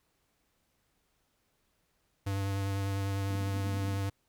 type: tone with vibrato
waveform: square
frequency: 98.3 Hz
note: G2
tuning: 5 cents sharp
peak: -31 dBFS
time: 2.26-4.1 s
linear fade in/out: 10 ms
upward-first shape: triangle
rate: 10 Hz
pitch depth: 20 cents each way
type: band-pass noise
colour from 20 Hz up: pink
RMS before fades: -45 dBFS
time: 3.3-3.98 s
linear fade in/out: 2 ms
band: 170 to 300 Hz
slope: 48 dB/octave
effects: pink hiss -75 dBFS RMS until 4.28 s